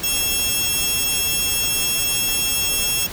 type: tone pair together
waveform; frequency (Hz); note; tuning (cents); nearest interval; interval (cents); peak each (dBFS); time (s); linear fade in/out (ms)
10% pulse; 2698 / 3299; E7 / G#7; +40 / -12; minor third; 348; -13; 0.03-3.07; 10
effects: pink hiss -32 dBFS RMS until 3.12 s